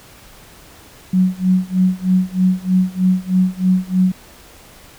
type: tone with tremolo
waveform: sine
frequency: 185 Hz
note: F#3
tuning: in tune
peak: -9 dBFS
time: 1.13-4.12 s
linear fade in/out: 5 ms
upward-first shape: sine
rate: 3.2 Hz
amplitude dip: 95%
effects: pink hiss -43 dBFS RMS until 4.98 s